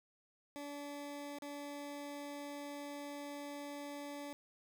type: tone with dropouts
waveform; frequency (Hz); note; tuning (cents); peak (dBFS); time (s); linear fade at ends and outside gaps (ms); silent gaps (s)
20% pulse; 287.8; D4; -35; -39; 0.56-4.33; 0; 1.386-1.422
effects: none